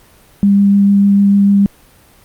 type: tone with vibrato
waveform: sine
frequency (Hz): 200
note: G3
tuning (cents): +35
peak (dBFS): -6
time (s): 0.43-1.66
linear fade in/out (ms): 0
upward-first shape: sine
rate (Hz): 6.7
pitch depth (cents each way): 8
effects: pink hiss -46 dBFS RMS until 2.24 s + Opus 32 kbps